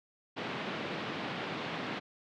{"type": "band-pass noise", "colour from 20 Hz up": "pink", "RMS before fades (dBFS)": -38, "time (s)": [0.36, 2], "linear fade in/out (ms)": 20, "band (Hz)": [150, 3600], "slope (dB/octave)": 24, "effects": []}